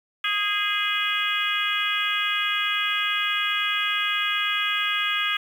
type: harmonic tone with a mistuned harmonic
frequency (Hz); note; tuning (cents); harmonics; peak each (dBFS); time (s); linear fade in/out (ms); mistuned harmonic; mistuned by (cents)
415.3; G#4; 0; 3 / 4 / 5 / 6 / 7 / 8; -29 / -29 / -29 / -29 / -29 / -29; 0.24-5.37; 5; 4; -30
effects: 8-bit